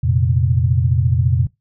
sine chord, F suspended fourth, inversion none, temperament just, 87.31 / 116.41 / 130.96 Hz, F2 / Bb2 / C3, 0 / -2 / +2 cents, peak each -17 dBFS, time 0.03-1.47 s, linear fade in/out 10 ms, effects noise-tail reverb RT60 0.2 s tail -23 dB re dry

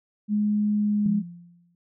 sine tone with pitch glide, 209.1 to 207.3 Hz, G#3 to G#3, +12 to -3 cents, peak -20 dBFS, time 0.28-1.23 s, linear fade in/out 50 ms, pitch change -15 cents, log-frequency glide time 0.72-1.1 s
sine tone with exponential decay, 173.2 Hz, F3, 14 cents flat, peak -24 dBFS, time 1.06-1.75 s, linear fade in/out 2 ms, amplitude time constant 150 ms
effects none

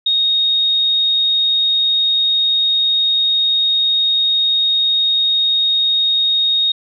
sine tone, 3729 Hz, A#7, in tune, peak -12 dBFS, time 0.06-6.72 s, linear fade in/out 5 ms, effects none

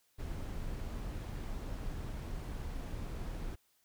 brown noise, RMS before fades -40 dBFS, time 0.18-3.56 s, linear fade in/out 20 ms, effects white hiss -73 dBFS RMS until 3.84 s

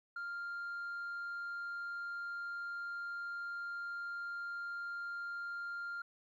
sine tone, 1396.9 Hz, F6, in tune, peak -37 dBFS, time 0.16-6.02 s, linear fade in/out 5 ms, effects tanh soft clip ceiling -38 dBFS + 13-bit

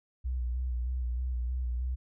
sine tone with vibrato, 61.74 Hz, B1, in tune, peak -29 dBFS, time 0.24-1.96 s, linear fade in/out 20 ms, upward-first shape square, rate 3.2 Hz, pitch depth 38 cents each way, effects none

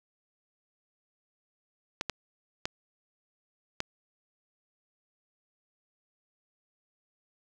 clicks, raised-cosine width 0.2 ms, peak -13 dBFS, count 4, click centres 2.011 / 2.097 / 2.655 / 3.804 s, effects none

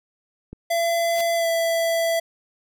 click, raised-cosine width 3 ms, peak -23 dBFS, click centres 0.53 s
square tone with pitch glide, 676 to 664.8 Hz, E5 to E5, +43 to +15 cents, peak -20 dBFS, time 0.7-2.2 s, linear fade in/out 10 ms, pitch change -28 cents, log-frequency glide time 1.36-1.47 s
white noise with exponential growth, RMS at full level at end -31 dBFS, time 1.05-1.21 s, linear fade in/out 1 ms, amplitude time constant 33 ms
effects none

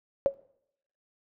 sine tone with exponential decay, 553 Hz, C#5, 4 cents flat, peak -15 dBFS, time 0.26-0.34 s, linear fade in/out 0 ms, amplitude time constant 16 ms, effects noise-tail reverb RT60 0.7 s tail -21 dB re dry

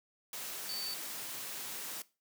sine tone in noise, 4548 Hz, C#8, 44 cents sharp, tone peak -38 dBFS, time 0.69-0.94 s, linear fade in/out 2 ms, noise white, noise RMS -42 dBFS, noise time 0.33-2.02 s, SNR +1 dB, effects noise-tail reverb RT60 0.3 s tail -19 dB re dry + high-pass 150 Hz 12 dB/octave

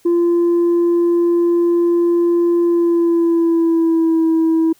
sine tone with pitch glide, 343.9 to 324.8 Hz, F4 to E4, -27 to -26 cents, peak -9 dBFS, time 0.05-4.73 s, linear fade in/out 10 ms, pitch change -99 cents, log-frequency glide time 2.63-4.26 s, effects tanh soft clip ceiling -10 dBFS + white hiss -54 dBFS RMS until 4.79 s

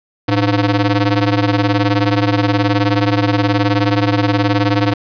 sawtooth ring-modulated tone, 203.5 Hz, G#3, 35 cents flat, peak -5 dBFS, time 0.28-4.94 s, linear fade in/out 10 ms, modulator 92.3 Hz, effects resampled to 11025 Hz + 7-bit

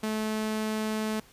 sawtooth tone, 216.8 Hz, A3, 25 cents flat, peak -24 dBFS, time 0.03-1.2 s, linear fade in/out 5 ms, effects pink hiss -56 dBFS RMS until 1.32 s + resampled to 32000 Hz

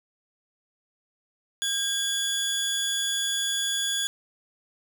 25% pulse tone pair together, 1612 / 3412 Hz, G6 / G#7, +48 / +46 cents, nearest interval octave + minor second, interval 1298 cents, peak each -28 / -22 dBFS, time 1.62-4.07 s, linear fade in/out 0 ms, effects none

